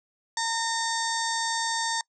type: harmonic tone with a mistuned harmonic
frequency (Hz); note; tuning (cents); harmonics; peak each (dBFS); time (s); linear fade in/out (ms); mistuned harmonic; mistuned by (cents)
914; A#5; -34; 1 / 2 / 4 / 5 / 6 / 7 / 8 / 9; -29 / -32 / -35 / -36 / -37 / -37 / -38 / -39; 0.37-2.01; 2; 7; -22
effects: noise-tail reverb RT60 0.1 s tail -25 dB re dry